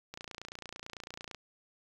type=click train; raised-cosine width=0.2 ms; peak=-25 dBFS; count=36; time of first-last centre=0.14-1.347 s; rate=29 Hz; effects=9-bit